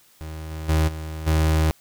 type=tone with level steps; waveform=35% pulse; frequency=78.7 Hz; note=D#2; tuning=20 cents sharp; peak=-30 / -28 / -15 / -28 / -15 dBFS; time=0.21-1.71 s; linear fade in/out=0 ms; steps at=0.5 / 0.68 / 0.87 / 1.26 s; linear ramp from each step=20 ms; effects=white hiss -56 dBFS RMS until 1.8 s